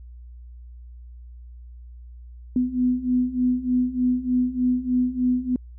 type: beating tone pair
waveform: sine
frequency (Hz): 248.3 / 251.6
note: B3 / B3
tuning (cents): +9 / +32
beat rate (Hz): 3.3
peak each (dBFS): -24 / -21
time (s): 2.56-5.56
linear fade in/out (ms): 2
effects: added 60 Hz sine -39 dBFS peak until 5.78 s